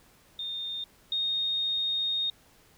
sine tone pair in turn, 3644 / 3703 Hz, A#7 / A#7, -40 / -12 cents, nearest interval unison, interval 28 cents, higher second, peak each -32 / -26 dBFS, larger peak second, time 0.39-0.84 / 1.12-2.3 s, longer second, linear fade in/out 2 ms, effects pink hiss -60 dBFS RMS until 2.77 s

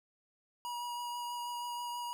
square tone with vibrato, 962 Hz, B5, 46 cents flat, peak -38 dBFS, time 0.65-2.13 s, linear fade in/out 0 ms, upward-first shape triangle, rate 6.2 Hz, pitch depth 13 cents each way, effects none

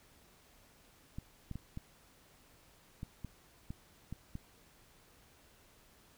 clicks, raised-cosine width 5 ms, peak -29 dBFS, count 9, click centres 1.185 / 1.513 / 1.556 / 1.774 / 3.031 / 3.247 / 3.705 / 4.126 / 4.354 s, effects pink hiss -64 dBFS RMS until 6.17 s

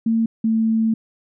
sine tone pair in turn, 226.2 / 223.1 Hz, A3 / A3, +48 / +24 cents, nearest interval unison, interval 24 cents, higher first, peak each -15 dBFS, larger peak neither, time 0.06-0.26 / 0.44-0.94 s, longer second, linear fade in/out 5 ms, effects none

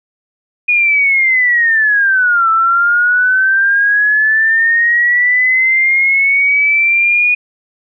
sine linear two-way sweep, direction down then up, 2463 to 1318.5 to 2463 Hz, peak -8 dBFS, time 0.68-7.35 s, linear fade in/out 10 ms, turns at 2.5 s, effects none

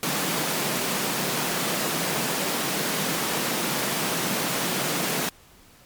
pink high-pass noise, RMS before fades -26 dBFS, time 0.03-5.29 s, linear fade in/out 0 ms, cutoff 140 Hz, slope 48 dB/octave, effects pink hiss -53 dBFS RMS until 5.85 s + MP3 96 kbps

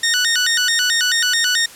15% pulse tone with vibrato, 1653 Hz, G#6, 9 cents flat, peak -8 dBFS, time 0.03-1.66 s, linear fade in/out 5 ms, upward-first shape square, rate 4.6 Hz, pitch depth 190 cents each way, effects white hiss -39 dBFS RMS until 1.75 s + low-pass 11000 Hz 12 dB/octave

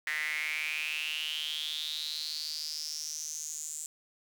sawtooth tone with high-pass filter sweep, 153.5 Hz, D#3, 23 cents flat, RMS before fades -36 dBFS, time 0.07-3.86 s, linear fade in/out 0 ms, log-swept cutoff 1900 to 7600 Hz, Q 8.4, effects none

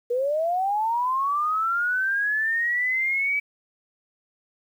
sine linear sweep, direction up, 471.2 to 2300 Hz, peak -21 dBFS, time 0.1-3.4 s, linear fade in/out 10 ms, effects 9-bit

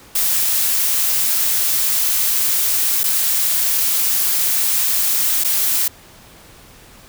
blue noise with dropouts, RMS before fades -17 dBFS, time 0.15-5.88 s, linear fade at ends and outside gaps 5 ms, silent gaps 3.034-3.039 / 5.438-5.445 s, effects pink hiss -44 dBFS RMS until 7.08 s

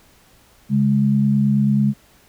sine tone pair together, 138.45 / 207.7 Hz, C#3 / G#3, -2 / 0 cents, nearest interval perfect fifth, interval 702 cents, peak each -18 / -15 dBFS, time 0.69-1.94 s, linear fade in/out 50 ms, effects pink hiss -53 dBFS RMS until 2.28 s

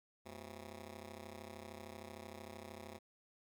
10% pulse ring-modulated tone, 149.1 Hz, D3, 27 cents sharp, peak -38 dBFS, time 0.25-2.99 s, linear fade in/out 20 ms, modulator 58 Hz, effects none

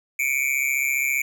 square tone with amplitude modulation, 2318 Hz, D7, 23 cents flat, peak -17 dBFS, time 0.19-1.22 s, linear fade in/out 5 ms, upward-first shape sine, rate 135 Hz, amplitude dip 100%, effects none

